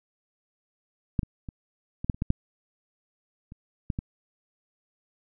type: clicks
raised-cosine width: 5 ms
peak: -11 / -20 / -24 / -20 / -9 / -30 / -14 / -9 / -30 / -15 / -17 dBFS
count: 11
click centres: 1.192 / 1.232 / 1.488 / 2.045 / 2.098 / 2.145 / 2.221 / 2.304 / 3.521 / 3.902 / 3.989 s
effects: none